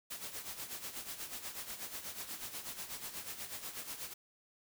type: noise with tremolo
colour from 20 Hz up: white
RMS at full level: -42 dBFS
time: 0.1-4.14 s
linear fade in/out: 10 ms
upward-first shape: sine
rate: 8.2 Hz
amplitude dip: 65%
effects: none